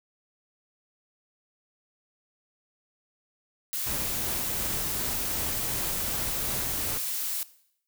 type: noise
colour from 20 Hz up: blue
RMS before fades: -31 dBFS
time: 3.73-7.43 s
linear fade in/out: 0 ms
type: noise with tremolo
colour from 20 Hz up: pink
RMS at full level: -35 dBFS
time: 3.86-6.98 s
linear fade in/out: 10 ms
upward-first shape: sine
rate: 2.7 Hz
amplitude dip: 25%
effects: noise-tail reverb RT60 0.7 s tail -18 dB re dry